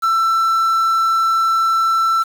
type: tone with quantisation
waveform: triangle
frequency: 1336 Hz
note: E6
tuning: 23 cents sharp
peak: -11 dBFS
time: 0.02-2.24 s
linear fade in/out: 20 ms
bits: 6
effects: none